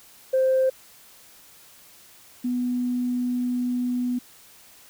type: tone pair in turn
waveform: sine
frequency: 523.3 / 247 Hz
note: C5 / B3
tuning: 0 / 0 cents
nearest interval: octave + minor second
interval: 1300 cents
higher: first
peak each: -16 / -22 dBFS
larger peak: first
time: 0.33-0.7 / 2.44-4.19 s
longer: second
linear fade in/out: 10 ms
effects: tanh soft clip ceiling -14 dBFS + white hiss -51 dBFS RMS until 4.89 s